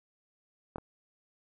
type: clicks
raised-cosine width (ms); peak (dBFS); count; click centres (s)
1; -21 / -28; 2; 0.759 / 0.783
effects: none